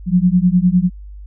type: beating tone pair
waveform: sine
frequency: 175.3 / 185.2 Hz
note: F3 / F#3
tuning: +7 / +2 cents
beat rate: 9.9 Hz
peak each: -13 dBFS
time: 0.06-0.9 s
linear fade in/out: 50 ms
effects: added 50 Hz sine -31 dBFS peak until 1.26 s